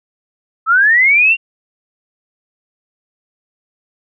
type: linear sweep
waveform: sine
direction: up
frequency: 1274 to 2793 Hz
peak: -7 dBFS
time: 0.66-1.37 s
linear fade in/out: 50 ms
effects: none